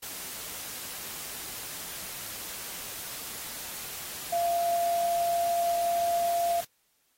sine tone in noise, 688 Hz, F5, 26 cents flat, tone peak -24 dBFS, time 4.32-6.61 s, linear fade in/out 10 ms, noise white, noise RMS -39 dBFS, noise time 0.02-6.65 s, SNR +12 dB, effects white hiss -71 dBFS RMS until 7.17 s + AAC 48 kbps

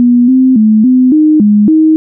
sine tone with pitch steps, 242.9 / 259.4 / 216.3 / 254.8 / 307.6 / 208.1 / 314.7 Hz, B3 / C4 / A3 / C4 / D#4 / G#3 / D#4, -29 / -15 / -29 / -46 / -20 / +4 / +20 cents, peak -3 dBFS, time 0-1.96 s, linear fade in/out 0 ms, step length 280 ms, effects none

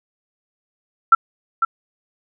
sine tone with echo, 1343 Hz, E6, 32 cents sharp, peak -5 dBFS, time 1.12-1.15 s, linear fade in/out 5 ms, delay 500 ms, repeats 1, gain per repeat -8 dB, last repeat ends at 1.65 s, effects none

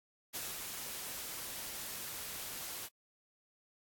white noise with ADSR envelope, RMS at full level -40 dBFS, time 0.33-2.89 s, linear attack 23 ms, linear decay 220 ms, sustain -3 dB, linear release 39 ms, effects AAC 64 kbps

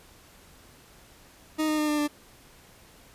40% pulse tone with pitch steps, 311.1 / 307 / 302.9 / 298.9 / 295 Hz, D#4 / D#4 / D#4 / D4 / D4, 0 / -23 / -46 / +31 / +8 cents, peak -23 dBFS, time 1.58-2.08 s, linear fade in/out 20 ms, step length 100 ms, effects pink hiss -54 dBFS RMS until 3.14 s + resampled to 32000 Hz

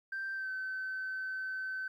sine tone with pitch glide, 1568 to 1530.4 Hz, G6 to G6, 0 to -42 cents, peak -34 dBFS, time 0.12-1.88 s, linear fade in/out 5 ms, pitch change -42 cents, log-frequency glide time 0.34-0.5 s, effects tanh soft clip ceiling -32 dBFS + 12-bit

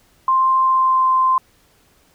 sine tone with pitch glide, 1049 to 1040.6 Hz, C6 to C6, +4 to -10 cents, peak -12 dBFS, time 0.28-1.38 s, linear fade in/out 2 ms, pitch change -14 cents, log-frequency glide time 0.6-1.07 s, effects pink hiss -56 dBFS RMS until 2.14 s

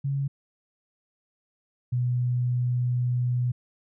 sine tone pair in turn, 138.59 / 123.47 Hz, C#3 / B2, 0 / 0 cents, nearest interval major second, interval 200 cents, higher first, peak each -24 / -22 dBFS, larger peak second, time 0.04-0.28 / 1.92-3.52 s, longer second, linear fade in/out 10 ms, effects none

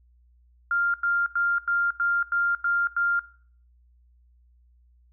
sine tone bursts, 1397 Hz, F6, in tune, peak -21 dBFS, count 8, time 0.71-3.194 s, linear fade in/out 2 ms, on 230 ms, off 92 ms, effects noise-tail reverb RT60 0.5 s tail -19 dB re dry + added 60 Hz sine -56 dBFS peak until 5.12 s

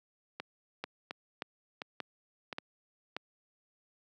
two click trains, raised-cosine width 0.3 ms, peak -20 / -22 dBFS, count 5 / 4, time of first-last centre 0.84-3.166 / 0.4-2.528 s, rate 1.72 / 1.41 Hz, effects high-pass 200 Hz 12 dB/octave

